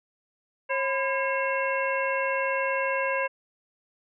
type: harmonic tone with a mistuned harmonic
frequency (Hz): 541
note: C#5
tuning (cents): -42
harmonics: 1 / 2 / 3 / 4 / 5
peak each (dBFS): -28 / -30 / -31 / -33 / -33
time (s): 0.69-3.28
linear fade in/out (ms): 20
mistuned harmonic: 2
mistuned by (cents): -120
effects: none